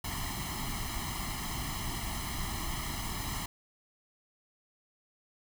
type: noise with comb filter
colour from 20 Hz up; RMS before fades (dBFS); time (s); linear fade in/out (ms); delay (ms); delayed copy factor
pink; -36; 0.04-3.46; 5; 0.98; +0.95
effects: none